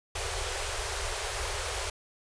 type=band-stop noise; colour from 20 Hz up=pink; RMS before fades=-33 dBFS; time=0.15-1.9 s; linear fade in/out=5 ms; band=100 to 370 Hz; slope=96 dB/octave; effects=resampled to 22050 Hz